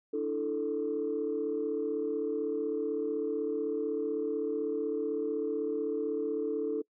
sine chord, D suspended second, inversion none, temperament equal, 293.7 / 329.6 / 440 Hz, D4 / E4 / A4, 0 / 0 / 0 cents, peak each -35 / -36 / -30 dBFS, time 0.13-6.82 s, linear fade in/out 10 ms, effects noise-tail reverb RT60 0.1 s tail -24 dB re dry + tanh soft clip ceiling -22 dBFS

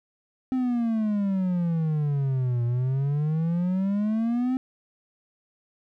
triangle exponential two-way sweep, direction down then up, 261.6 to 118 to 261.6 Hz, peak -20 dBFS, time 0.52-4.57 s, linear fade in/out 0 ms, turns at 2.64 s, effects none

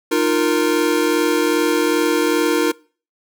square chord, Eb suspended second, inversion none, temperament equal with one note detuned, 306.7 / 349.2 / 466.2 Hz, Eb4 / F4 / Bb4, -25 / 0 / 0 cents, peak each -20 dBFS, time 0.11-2.72 s, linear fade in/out 10 ms, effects noise-tail reverb RT60 0.4 s tail -23 dB re dry

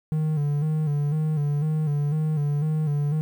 triangle tone with vibrato, 150.2 Hz, D3, 39 cents sharp, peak -19 dBFS, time 0.12-3.21 s, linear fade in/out 0 ms, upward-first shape square, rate 2 Hz, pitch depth 59 cents each way, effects 9-bit

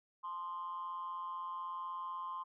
sine tone with amplitude modulation, 1046.5 Hz, C6, in tune, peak -35 dBFS, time 0.23-2.44 s, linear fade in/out 20 ms, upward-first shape sine, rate 176 Hz, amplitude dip 70%, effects tanh soft clip ceiling -34 dBFS

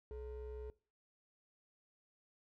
triangle ring-modulated tone, 244.9 Hz, B3, 14 cents flat, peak -39 dBFS, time 0.11-0.7 s, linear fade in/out 0 ms, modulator 182 Hz, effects noise-tail reverb RT60 0.4 s tail -21 dB re dry

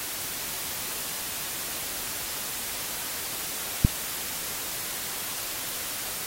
click, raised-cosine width 5 ms, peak -4 dBFS, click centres 3.849 s, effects white hiss -33 dBFS RMS until 6.26 s + AAC 48 kbps

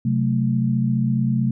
sine chord, F# diminished, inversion second, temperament equal, 130.81 / 185 / 220 Hz, C3 / F#3 / A3, 0 / 0 / 0 cents, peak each -20 / -25 / -21 dBFS, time 0.05-1.51 s, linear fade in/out 5 ms, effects none

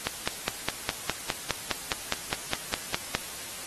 click train, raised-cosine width 0.2 ms, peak -7 dBFS, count 16, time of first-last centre 0.07-3.15 s, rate 4.87 Hz, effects white hiss -39 dBFS RMS until 3.66 s + AAC 32 kbps

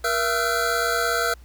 square tone cluster, 474.5 / 674 / 1316 / 1393 / 1521 Hz, A#4 / E5 / E6 / F6 / F#6, +31 / +38 / -3 / -5 / +47 cents, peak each -28 dBFS, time 0.04-1.34 s, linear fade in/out 5 ms, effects added 60 Hz sine -43 dBFS peak until 1.44 s + pink hiss -57 dBFS RMS until 1.44 s

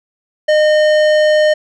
sine tone with tanh clipping, 611 Hz, D#5, 32 cents flat, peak -10 dBFS, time 0.48-1.54 s, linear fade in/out 10 ms, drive 15 dB, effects none

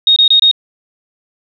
sine tone bursts, 3729 Hz, A#7, in tune, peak -5 dBFS, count 4, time 0.07-0.513 s, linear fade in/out 2 ms, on 92 ms, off 25 ms, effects none

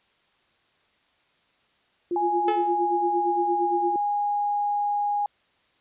sine tone with tremolo, 349.2 Hz, F4, in tune, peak -22 dBFS, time 2.11-3.96 s, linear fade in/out 2 ms, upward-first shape sine, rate 8.7 Hz, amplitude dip 80%
sine tone with pitch glide, 830.6 to 822.5 Hz, G#5 to G#5, 0 to -17 cents, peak -22 dBFS, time 2.16-5.26 s, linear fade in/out 2 ms, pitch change -17 cents, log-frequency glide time 2.3-3.72 s
sawtooth tone with exponential decay, 431.3 Hz, A4, 35 cents flat, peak -20 dBFS, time 2.48-2.79 s, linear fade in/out 2 ms, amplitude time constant 66 ms
effects white hiss -65 dBFS RMS until 5.8 s + resampled to 8000 Hz

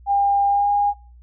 sine tone with pitch glide, 802 to 815.5 Hz, G5 to G#5, +39 to -32 cents, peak -15 dBFS, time 0.06-0.94 s, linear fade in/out 50 ms, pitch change +29 cents, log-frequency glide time 0.47-0.7 s, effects noise-tail reverb RT60 0.4 s tail -24 dB re dry + added 60 Hz sine -43 dBFS peak until 1.22 s

